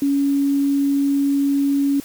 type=tone; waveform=sine; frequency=280 Hz; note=C#4; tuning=18 cents sharp; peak=-15 dBFS; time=0.02-2 s; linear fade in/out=2 ms; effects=white hiss -41 dBFS RMS until 2.04 s